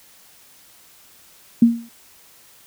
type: tone with exponential decay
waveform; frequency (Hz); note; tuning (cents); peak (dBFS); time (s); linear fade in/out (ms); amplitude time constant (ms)
sine; 233.1; A#3; 0; -5; 1.62-1.89; 5; 58
effects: white hiss -50 dBFS RMS until 2.66 s